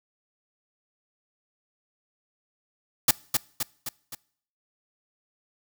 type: noise with echo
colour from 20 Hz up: white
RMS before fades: -17 dBFS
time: 3.08-3.11 s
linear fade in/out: 5 ms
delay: 260 ms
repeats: 4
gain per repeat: -5 dB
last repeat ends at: 4.15 s
effects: noise-tail reverb RT60 0.6 s tail -24 dB re dry